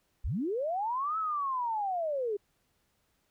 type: linear two-way sweep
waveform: sine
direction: up then down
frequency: 30.77 to 1318.5 to 391.8 Hz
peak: -29 dBFS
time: 0.24-2.37 s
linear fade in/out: 10 ms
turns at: 1.18 s
effects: pink hiss -74 dBFS RMS until 3.3 s